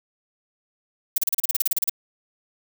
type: noise bursts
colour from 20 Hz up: violet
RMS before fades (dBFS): -20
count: 14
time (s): 1.16-1.896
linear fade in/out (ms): 5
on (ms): 21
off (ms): 34
effects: none